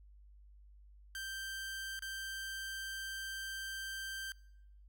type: tone with dropouts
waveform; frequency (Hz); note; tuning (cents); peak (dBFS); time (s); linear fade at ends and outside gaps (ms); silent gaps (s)
sawtooth; 1568; G6; 0; -37; 1.15-4.32; 1; 1.992-2.022
effects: noise-tail reverb RT60 0.9 s tail -24 dB re dry + added 50 Hz sine -56 dBFS peak until 4.88 s